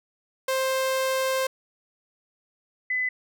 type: tone pair in turn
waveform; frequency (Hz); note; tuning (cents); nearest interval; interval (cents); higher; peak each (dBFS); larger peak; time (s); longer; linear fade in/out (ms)
sawtooth / sine; 526 / 2010; C5 / B6; +9 / +30; octave + major seventh; 2321; second; -19 / -23; first; 0.48-1.47 / 2.9-3.09; first; 5
effects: none